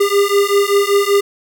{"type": "beating tone pair", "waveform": "square", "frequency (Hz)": [400, 405.2], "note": ["G4", "G#4"], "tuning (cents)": [35, -43], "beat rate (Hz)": 5.2, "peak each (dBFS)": -15, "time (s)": [0, 1.21], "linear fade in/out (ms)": 10, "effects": []}